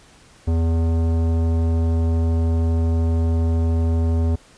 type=tone with tanh clipping; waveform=sine; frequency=82.4 Hz; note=E2; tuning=in tune; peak=-18 dBFS; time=0.47-4.36 s; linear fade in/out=10 ms; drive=16 dB; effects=pink hiss -50 dBFS RMS until 4.57 s + resampled to 22050 Hz